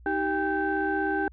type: tone cluster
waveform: sine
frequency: 312.8 / 389.1 / 799 / 1551 Hz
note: D#4 / G4 / G5 / G6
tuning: +9 / -13 / +33 / -19 cents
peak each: -29 dBFS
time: 0.06-1.28 s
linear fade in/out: 2 ms
effects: tanh soft clip ceiling -16 dBFS + added 60 Hz sine -47 dBFS peak until 1.32 s